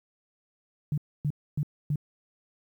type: tone bursts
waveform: sine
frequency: 147.4 Hz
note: D3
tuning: 7 cents sharp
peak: -24 dBFS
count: 4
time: 0.92-1.958 s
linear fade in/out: 2 ms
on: 57 ms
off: 270 ms
effects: 10-bit